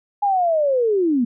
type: linear sweep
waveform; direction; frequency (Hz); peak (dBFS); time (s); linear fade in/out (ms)
sine; down; 830.6 to 225.2; -15; 0.22-1.25; 10
effects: none